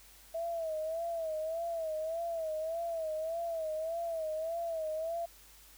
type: tone with vibrato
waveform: sine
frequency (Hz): 650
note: E5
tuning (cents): -24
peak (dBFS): -33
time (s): 0.34-5.26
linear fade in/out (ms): 10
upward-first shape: sine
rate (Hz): 1.7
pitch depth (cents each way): 79
effects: added 50 Hz sine -62 dBFS peak until 5.77 s + white hiss -58 dBFS RMS until 5.77 s